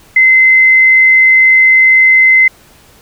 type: tone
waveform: sine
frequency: 2059 Hz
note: C7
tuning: 28 cents flat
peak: -3 dBFS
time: 0.16-2.48 s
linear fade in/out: 5 ms
effects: pink hiss -43 dBFS RMS until 3.01 s

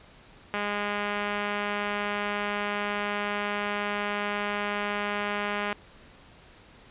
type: tone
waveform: 5% pulse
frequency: 205.5 Hz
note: G#3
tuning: 18 cents flat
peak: -16 dBFS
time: 0.54-5.73 s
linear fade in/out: 0 ms
effects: pink hiss -53 dBFS RMS until 6.9 s + resampled to 8000 Hz

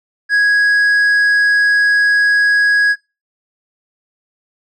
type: tone with tanh clipping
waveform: sine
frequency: 1660 Hz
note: G#6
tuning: 1 cent flat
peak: -10 dBFS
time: 0.29-2.96 s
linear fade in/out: 50 ms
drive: 5 dB
effects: noise-tail reverb RT60 0.3 s tail -26 dB re dry

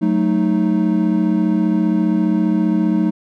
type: chord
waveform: triangle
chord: D# diminished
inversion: first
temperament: equal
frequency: 185 / 220 / 311.1 Hz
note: F#3 / A3 / D#4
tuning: 0 / 0 / 0 cents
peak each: -16 dBFS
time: 0.01-3.11 s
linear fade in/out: 20 ms
effects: none

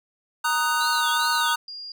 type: chord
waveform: square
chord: D# minor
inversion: second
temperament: just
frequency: 933.4 / 1244.5 / 1493.4 Hz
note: A#5 / D#6 / F#6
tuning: +2 / 0 / +16 cents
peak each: -26 dBFS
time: 0.44-1.56 s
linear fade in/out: 10 ms
type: click train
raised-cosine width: 0.2 ms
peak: -29 dBFS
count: 38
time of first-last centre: 0.5-1.487 s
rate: 37.5 Hz
type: tone with vibrato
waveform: sine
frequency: 3830 Hz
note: A#7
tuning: 46 cents sharp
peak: -28 dBFS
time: 0.8-1.54 s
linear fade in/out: 10 ms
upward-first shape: triangle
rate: 2.5 Hz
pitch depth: 260 cents each way
type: tone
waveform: sine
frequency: 4822 Hz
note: D8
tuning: 45 cents sharp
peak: -34 dBFS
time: 1.68-1.92 s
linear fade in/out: 2 ms
effects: none

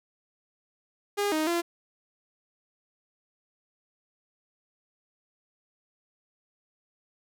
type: tone with pitch steps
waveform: sawtooth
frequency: 407.4 / 311.6 / 342.3 Hz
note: G#4 / D#4 / F4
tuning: -33 / +3 / -35 cents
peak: -21 dBFS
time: 1.17-1.62 s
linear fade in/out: 20 ms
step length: 150 ms
effects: none

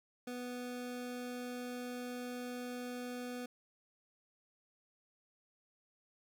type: tone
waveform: 25% pulse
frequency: 246.9 Hz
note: B3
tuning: in tune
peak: -37 dBFS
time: 0.27-3.46 s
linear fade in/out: 5 ms
effects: none

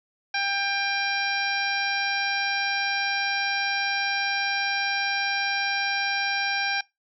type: harmonic tone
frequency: 795 Hz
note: G5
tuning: 24 cents sharp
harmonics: 1 / 2 / 3 / 4 / 5 / 6 / 7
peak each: -30 / -28 / -29 / -38 / -35 / -37 / -33 dBFS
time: 0.34-6.81 s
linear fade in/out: 5 ms
effects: noise-tail reverb RT60 0.2 s tail -22 dB re dry

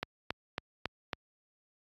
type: click train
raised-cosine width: 0.3 ms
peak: -16 dBFS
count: 5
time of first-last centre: 0.03-1.132 s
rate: 3.63 Hz
effects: high-pass 60 Hz 12 dB/octave + AAC 32 kbps

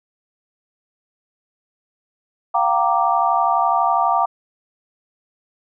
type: chord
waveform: sine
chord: G minor seventh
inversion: third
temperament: equal with one note detuned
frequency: 698.5 / 770.5 / 932.3 / 1174.7 Hz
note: F5 / G5 / Bb5 / D6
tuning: 0 / -30 / 0 / 0 cents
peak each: -20 dBFS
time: 2.54-4.26 s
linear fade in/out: 10 ms
effects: none

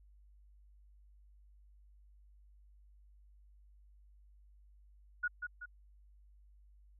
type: tone with echo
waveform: sine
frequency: 1454 Hz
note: F#6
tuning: 31 cents flat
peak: -31 dBFS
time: 5.23-5.28 s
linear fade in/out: 10 ms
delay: 190 ms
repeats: 2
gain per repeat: -6 dB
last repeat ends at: 5.66 s
effects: added 50 Hz sine -59 dBFS peak until 6.99 s

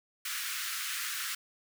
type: high-pass noise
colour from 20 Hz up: pink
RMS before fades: -36 dBFS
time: 0.25-1.35 s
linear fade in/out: 5 ms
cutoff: 1300 Hz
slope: 48 dB/octave
effects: none

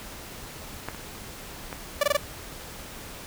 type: clicks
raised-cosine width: 0.5 ms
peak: -16 / -24 / -19 dBFS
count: 3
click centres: 0.886 / 0.947 / 1.728 s
type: tone bursts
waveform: sawtooth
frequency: 581 Hz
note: D5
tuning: 19 cents flat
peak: -15 dBFS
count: 4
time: 2.01-2.169 s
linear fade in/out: 5 ms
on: 24 ms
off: 21 ms
effects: pink hiss -41 dBFS RMS until 3.26 s

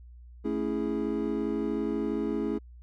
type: chord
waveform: triangle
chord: A major seventh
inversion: none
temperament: equal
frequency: 220 / 277.2 / 329.6 / 415.3 Hz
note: A3 / C#4 / E4 / G#4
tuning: 0 / 0 / 0 / 0 cents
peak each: -31 dBFS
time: 0.44-2.59 s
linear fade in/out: 20 ms
effects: added 60 Hz sine -46 dBFS peak until 2.82 s

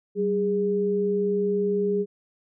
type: tone pair together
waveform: sine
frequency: 191.9 / 409.7 Hz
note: G3 / G#4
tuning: -37 / -24 cents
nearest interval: octave + minor second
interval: 1313 cents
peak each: -27 / -22 dBFS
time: 0.15-2.06 s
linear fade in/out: 50 ms
effects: none

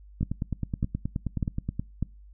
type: two click trains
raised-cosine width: 5 ms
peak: -16 / -14 dBFS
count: 16 / 4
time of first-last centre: 0.21-1.796 / 0.23-2.026 s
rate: 9.46 / 1.67 Hz
effects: noise-tail reverb RT60 0.3 s tail -25 dB re dry + added 50 Hz sine -47 dBFS peak until 2.33 s

